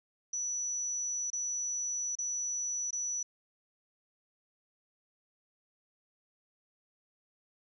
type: tone with dropouts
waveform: sine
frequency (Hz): 5920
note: F#8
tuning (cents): 0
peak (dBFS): -32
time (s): 0.33-3.23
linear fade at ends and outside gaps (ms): 5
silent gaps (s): 1.303-1.33 / 2.154-2.186 / 2.908-2.928
effects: none